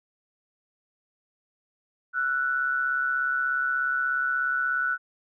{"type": "tone pair together", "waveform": "sine", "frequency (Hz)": [1343.3, 1480], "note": ["E6", "F#6"], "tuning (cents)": [32, 0], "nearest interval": "major second", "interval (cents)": 168, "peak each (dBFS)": [-30, -24], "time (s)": [2.13, 4.98], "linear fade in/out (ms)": 50, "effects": []}